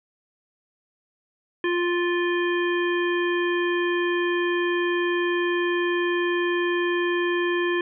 harmonic tone, 350 Hz, F4, 4 cents sharp, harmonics 1 / 3 / 5 / 7 / 9, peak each -22 / -31 / -28 / -35 / -37 dBFS, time 1.64-7.81 s, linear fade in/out 2 ms, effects none

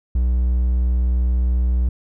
triangle tone, 61.5 Hz, B1, 7 cents flat, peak -13 dBFS, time 0.15-1.89 s, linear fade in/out 5 ms, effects none

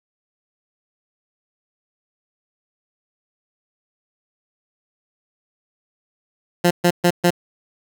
15% pulse tone bursts, 175.2 Hz, F3, 6 cents sharp, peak -6 dBFS, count 4, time 6.64-7.306 s, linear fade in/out 10 ms, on 69 ms, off 130 ms, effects none

